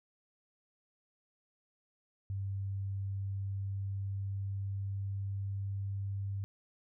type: tone with pitch glide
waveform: sine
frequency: 98 to 98.85 Hz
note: G2 to G2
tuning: 0 to +15 cents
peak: -34 dBFS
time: 2.3-6.44 s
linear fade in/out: 0 ms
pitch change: +15 cents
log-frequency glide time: 3.02-6.3 s
effects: none